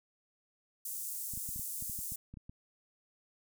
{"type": "high-pass noise", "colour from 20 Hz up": "pink", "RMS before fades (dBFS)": -40, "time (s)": [0.85, 2.16], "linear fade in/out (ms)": 5, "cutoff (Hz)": 7900, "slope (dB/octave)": 24}
{"type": "clicks", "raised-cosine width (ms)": 5, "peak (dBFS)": -35, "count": 12, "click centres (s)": [1.337, 1.375, 1.49, 1.561, 1.595, 1.824, 1.897, 1.99, 2.121, 2.34, 2.372, 2.495]}
{"effects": []}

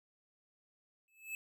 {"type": "tone with exponential growth", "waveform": "square", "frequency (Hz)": 2609, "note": "E7", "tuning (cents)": -18, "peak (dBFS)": -37, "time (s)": [1.08, 1.35], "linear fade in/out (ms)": 1, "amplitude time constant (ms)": 58, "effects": []}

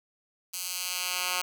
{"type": "tone with high-pass filter sweep", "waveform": "10% pulse", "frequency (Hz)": 180.9, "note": "F#3", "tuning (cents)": -39, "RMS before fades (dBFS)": -32, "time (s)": [0.53, 1.42], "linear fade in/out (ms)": 10, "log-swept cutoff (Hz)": [5800, 1500], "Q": 0.7, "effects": []}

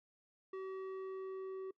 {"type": "tone with low-pass filter sweep", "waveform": "square", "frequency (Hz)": 380.8, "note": "F#4", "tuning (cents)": 50, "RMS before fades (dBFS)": -44, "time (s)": [0.53, 1.71], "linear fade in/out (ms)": 5, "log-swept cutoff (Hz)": [1500, 790], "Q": 0.82, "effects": ["noise-tail reverb RT60 0.1 s tail -23 dB re dry"]}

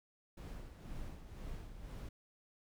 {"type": "noise with tremolo", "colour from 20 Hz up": "brown", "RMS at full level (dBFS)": -45, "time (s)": [0.37, 2.09], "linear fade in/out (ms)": 5, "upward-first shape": "sine", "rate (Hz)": 2, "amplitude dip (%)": 55, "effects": []}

